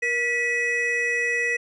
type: tone cluster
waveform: triangle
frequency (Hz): 474.7 / 1953 / 2536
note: A#4 / B6 / D#7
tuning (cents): +31 / -20 / +32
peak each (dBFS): -28 / -21 / -27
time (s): 0.02-1.57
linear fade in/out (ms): 10
effects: resampled to 24000 Hz